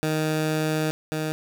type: tone pair in turn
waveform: 15% pulse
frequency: 155.7 / 155.7 Hz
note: D#3 / D#3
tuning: +2 / +2 cents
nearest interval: unison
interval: 0 cents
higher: neither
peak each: -16 / -19 dBFS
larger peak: first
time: 0.03-0.91 / 1.12-1.32 s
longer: first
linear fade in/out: 0 ms
effects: none